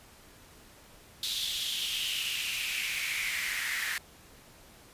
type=noise with high-pass filter sweep; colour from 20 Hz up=pink; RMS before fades=-33 dBFS; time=1.23-3.98 s; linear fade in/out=2 ms; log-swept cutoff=3700 to 1800 Hz; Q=4.9; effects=pink hiss -55 dBFS RMS until 4.93 s + resampled to 32000 Hz